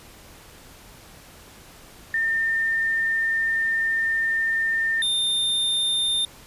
sine / square tone pair in turn, 1808 / 3616 Hz, A6 / A7, +47 / +47 cents, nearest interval octave, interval 1200 cents, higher second, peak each -20 / -21 dBFS, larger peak first, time 2.14-5.02 / 5.02-6.25 s, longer first, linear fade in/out 2 ms, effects pink hiss -47 dBFS RMS until 6.46 s + resampled to 32000 Hz

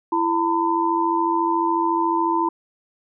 sine tone cluster, 334.5 / 910 / 1004 Hz, E4 / A#5 / B5, +25 / -42 / +28 cents, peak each -22 dBFS, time 0.12-2.49 s, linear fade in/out 5 ms, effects none

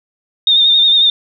sine tone with vibrato, 3656 Hz, A#7, 34 cents flat, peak -7 dBFS, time 0.47-1.1 s, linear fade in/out 2 ms, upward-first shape sine, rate 11 Hz, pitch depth 41 cents each way, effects none

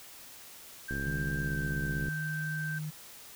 sine tone with pitch glide, 1578 to 1560.8 Hz, G6 to G6, +11 to -8 cents, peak -35 dBFS, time 0.88-2.79 s, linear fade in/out 10 ms, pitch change -19 cents, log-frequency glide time 1.44-1.53 s
click train, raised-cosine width 3 ms, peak -25 dBFS, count 82, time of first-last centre 0.91-2.084 s, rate 69 Hz
sine tone, 153.9 Hz, D#3, 19 cents flat, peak -34 dBFS, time 1.05-2.91 s, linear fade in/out 20 ms
effects white hiss -50 dBFS RMS until 3.35 s

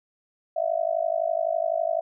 sine tone with amplitude modulation, 659.3 Hz, E5, in tune, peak -18 dBFS, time 0.56-2.01 s, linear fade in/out 10 ms, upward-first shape sine, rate 51.9 Hz, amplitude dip 100%, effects none

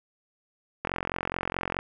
click train, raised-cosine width 0.5 ms, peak -13 dBFS, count 43, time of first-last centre 0.85-1.79 s, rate 44.7 Hz, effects none

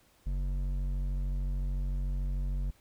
triangle tone with hard clipping, 46.76 Hz, F#1, 19 cents sharp, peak -31 dBFS, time 0.26-2.71 s, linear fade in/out 10 ms, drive 12 dB, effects pink hiss -65 dBFS RMS until 2.8 s

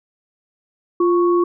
sine tone pair together, 349.2 / 1108.6 Hz, F4 / C#6, 0 / 0 cents, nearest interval octave + minor sixth, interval 2000 cents, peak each -13 / -21 dBFS, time 1-1.44 s, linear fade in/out 5 ms, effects none

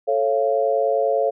sine chord, A augmented, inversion none, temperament just, 440 / 550 / 687.5 Hz, A4 / C#5 / E#5, 0 / -14 / -27 cents, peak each -22 / -20 / -22 dBFS, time 0.07-1.31 s, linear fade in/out 20 ms, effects none

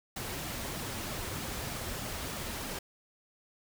pink noise with flanger, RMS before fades -38 dBFS, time 0.16-2.79 s, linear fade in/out 5 ms, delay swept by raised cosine 1.9 to 6.9 ms, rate 3.2 Hz, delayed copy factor -0.5, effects none

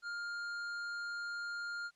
sine tone with hard clipping, 1406 Hz, F6, 11 cents sharp, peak -40 dBFS, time 0.02-1.91 s, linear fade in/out 50 ms, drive 9 dB, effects white hiss -74 dBFS RMS until 1.95 s + low-pass 7000 Hz 12 dB/octave

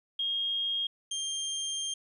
sine / 25% pulse tone pair in turn, 3247 / 3188 Hz, G#7 / G7, -40 / +28 cents, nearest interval unison, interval 32 cents, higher first, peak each -28 dBFS, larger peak neither, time 0.19-0.87 / 1.11-1.94 s, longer second, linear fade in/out 5 ms, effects resampled to 32000 Hz + 11-bit

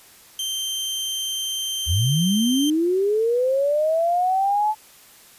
sawtooth tone, 3135 Hz, G7, 1 cent flat, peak -21 dBFS, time 0.39-2.7 s, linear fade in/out 2 ms
sine linear sweep, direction up, 71.5 to 870 Hz, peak -17 dBFS, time 1.86-4.75 s, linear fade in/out 50 ms
effects white hiss -49 dBFS RMS until 5.38 s + resampled to 32000 Hz

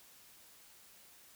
silence, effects white hiss -60 dBFS RMS until 1.35 s

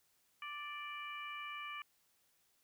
harmonic tone, 587.3 Hz, D5, in tune, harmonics 2 / 3 / 4 / 5, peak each -46 / -52 / -47 / -52 dBFS, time 0.42-1.82 s, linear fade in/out 2 ms, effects white hiss -75 dBFS RMS until 2.63 s

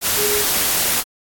sine tone in noise, 415.3 Hz, G#4, in tune, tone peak -21 dBFS, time 0.15-0.45 s, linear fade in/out 50 ms, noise white, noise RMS -18 dBFS, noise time 0.01-1.04 s, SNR -6 dB, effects AAC 64 kbps

